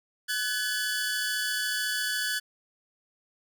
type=tone cluster; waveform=sawtooth; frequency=1502 / 1704 / 4540 Hz; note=F#6 / G#6 / C#8; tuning=+26 / +44 / +41 cents; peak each=-28 / -27 / -32 dBFS; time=0.28-2.4 s; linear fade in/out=20 ms; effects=none